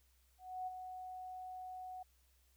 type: tone with ADSR envelope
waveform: sine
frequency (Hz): 740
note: F#5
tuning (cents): 0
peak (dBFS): -38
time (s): 0.38-2.03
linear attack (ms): 290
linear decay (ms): 23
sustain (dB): -7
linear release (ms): 7
effects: added 63 Hz sine -70 dBFS peak until 2.56 s + white hiss -75 dBFS RMS until 2.56 s